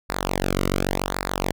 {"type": "tone with flanger", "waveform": "sawtooth", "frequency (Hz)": 46.95, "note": "F#1", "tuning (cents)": 26, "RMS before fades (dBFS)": -25, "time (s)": [0.09, 1.52], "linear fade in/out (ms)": 10, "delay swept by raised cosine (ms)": [0.32, 1.2], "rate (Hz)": 0.89, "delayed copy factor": -0.9, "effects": []}